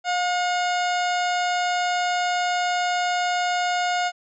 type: harmonic tone with a mistuned harmonic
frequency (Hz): 720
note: F#5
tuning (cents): -47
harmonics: 1 / 2 / 3 / 4 / 5 / 6 / 7 / 9 / 10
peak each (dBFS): -22 / -28 / -32 / -34 / -36 / -38 / -39 / -41 / -42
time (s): 0.04-4.12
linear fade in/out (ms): 50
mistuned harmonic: 1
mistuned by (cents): -17
effects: none